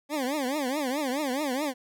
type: tone with vibrato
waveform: 20% pulse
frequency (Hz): 276.3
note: C#4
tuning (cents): -6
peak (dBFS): -22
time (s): 0.09-1.74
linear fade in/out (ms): 50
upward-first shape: triangle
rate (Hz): 4.7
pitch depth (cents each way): 230
effects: none